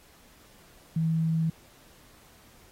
sine tone, 161.9 Hz, E3, 31 cents flat, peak -23 dBFS, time 0.96-1.5 s, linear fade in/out 5 ms, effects pink hiss -57 dBFS RMS until 2.71 s + AAC 48 kbps

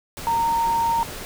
sine tone in noise, 923 Hz, A#5, 17 cents flat, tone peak -18 dBFS, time 0.27-1.03 s, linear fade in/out 0 ms, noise pink, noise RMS -34 dBFS, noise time 0.17-1.25 s, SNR +13 dB, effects none

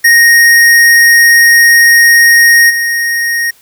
square tone with level steps, 1864.7 Hz, A#6, in tune, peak -3 / -11 dBFS, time 0.04-3.51 s, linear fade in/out 10 ms, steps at 2.69 s, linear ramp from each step 20 ms, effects white hiss -45 dBFS RMS until 3.61 s

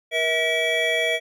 triangle tone cluster, 476.3 / 646 / 1936 / 2303 / 3332 Hz, A#4 / E5 / B6 / D7 / G#7, +37 / -35 / -35 / -34 / +5 cents, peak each -26 / -23 / -25 / -23 / -26 dBFS, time 0.11-1.2 s, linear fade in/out 50 ms, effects none

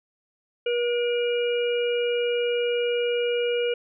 harmonic tone with a mistuned harmonic, 480 Hz, B4, 49 cents flat, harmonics 1 / 3 / 5 / 6, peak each -22 / -37 / -34 / -33 dBFS, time 0.66-3.74 s, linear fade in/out 5 ms, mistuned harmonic 5, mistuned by -18 cents, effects none

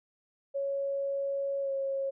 sine tone with pitch glide, 554.4 to 544.9 Hz, C#5 to C#5, 0 to -30 cents, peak -29 dBFS, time 0.54-2.11 s, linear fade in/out 20 ms, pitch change -30 cents, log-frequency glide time 1.61-1.71 s, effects none

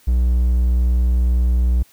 triangle tone, 61 Hz, B1, 21 cents flat, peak -11 dBFS, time 0.07-1.83 s, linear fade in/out 10 ms, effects white hiss -53 dBFS RMS until 1.92 s

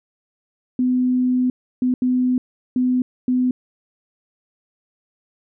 sine tone bursts at uneven times, 252 Hz, B3, 35 cents sharp, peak -15 dBFS, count 5, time 0.79-1.5 / 1.82-1.94 / 2.02-2.38 / 2.76-3.02 / 3.28-3.51 s, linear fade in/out 2 ms, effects none

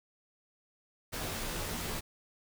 pink noise with comb filter, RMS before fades -37 dBFS, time 1.12-2.01 s, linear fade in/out 20 ms, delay 15 ms, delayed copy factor -0.75, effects none

